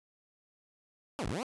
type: linear two-way sweep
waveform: 15% pulse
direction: down then up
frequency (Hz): 311.1 to 34 to 273.9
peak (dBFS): -27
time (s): 1.19-1.43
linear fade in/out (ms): 0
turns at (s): 1.27
effects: resampled to 24000 Hz